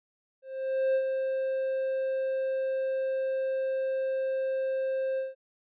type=tone with ADSR envelope; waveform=triangle; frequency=529 Hz; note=C5; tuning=19 cents sharp; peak=-20 dBFS; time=0.42-5.35 s; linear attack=530 ms; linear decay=70 ms; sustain=-5 dB; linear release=170 ms; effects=resampled to 8000 Hz